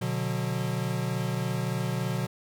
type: chord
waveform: square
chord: B minor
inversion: none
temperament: equal with one note detuned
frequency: 123.47 / 146.83 / 181.29 Hz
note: B2 / D3 / F#3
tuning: 0 / 0 / -35 cents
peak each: -31 / -34 / -33 dBFS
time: 0.01-2.27 s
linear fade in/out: 10 ms
effects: none